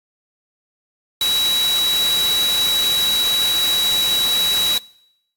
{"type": "tone in noise", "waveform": "sine", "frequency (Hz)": 3900, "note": "B7", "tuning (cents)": -23, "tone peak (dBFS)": -16, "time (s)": [1.21, 4.78], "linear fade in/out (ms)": 2, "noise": "white", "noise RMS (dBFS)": -24, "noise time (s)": [1.21, 4.78], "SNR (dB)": 5, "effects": ["noise-tail reverb RT60 0.8 s tail -24 dB re dry", "AAC 64 kbps"]}